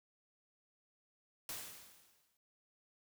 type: noise with exponential decay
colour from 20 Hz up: white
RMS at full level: -42 dBFS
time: 1.49-2.37 s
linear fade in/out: 2 ms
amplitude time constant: 190 ms
effects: none